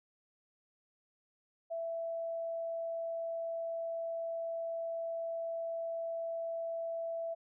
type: tone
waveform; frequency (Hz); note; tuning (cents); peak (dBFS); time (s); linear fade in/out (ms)
sine; 664; E5; +12; -35; 1.7-7.35; 20
effects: none